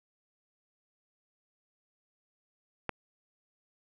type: click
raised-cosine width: 0.5 ms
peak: -16 dBFS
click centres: 2.893 s
effects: none